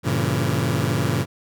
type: chord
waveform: sawtooth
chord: G diminished seventh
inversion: none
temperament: just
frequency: 98 / 117.6 / 141.12 / 169.34 Hz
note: G2 / Bb2 / Db3 / Fb3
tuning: 0 / +16 / +31 / +47 cents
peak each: -22 / -20 / -20 / -23 dBFS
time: 0.03-1.26 s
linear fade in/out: 50 ms
effects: none